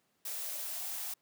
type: noise with high-pass filter sweep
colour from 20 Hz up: blue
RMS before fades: -39 dBFS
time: 0.25-1.14 s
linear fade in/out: 5 ms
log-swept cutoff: 500 to 770 Hz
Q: 3.8
effects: pink hiss -75 dBFS RMS until 1.21 s + high-pass 150 Hz 12 dB/octave